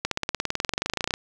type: accelerating click train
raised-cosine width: 0.2 ms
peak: -7 dBFS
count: 25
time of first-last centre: 0.05-1.139 s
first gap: 63 ms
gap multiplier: 0.97
effects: none